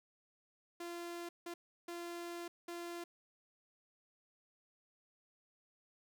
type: tone bursts at uneven times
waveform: sawtooth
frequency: 344.3 Hz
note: F4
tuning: 25 cents flat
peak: -39 dBFS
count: 4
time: 0.8-1.29 / 1.46-1.54 / 1.88-2.48 / 2.68-3.04 s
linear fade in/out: 5 ms
effects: none